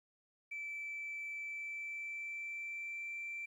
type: tone with pitch glide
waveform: sine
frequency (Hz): 2321 to 2345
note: D7 to D7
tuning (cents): -21 to -3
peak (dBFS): -39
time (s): 0.51-3.46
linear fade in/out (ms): 10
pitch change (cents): +18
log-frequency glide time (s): 1.46-3.15
effects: tanh soft clip ceiling -37 dBFS + 12-bit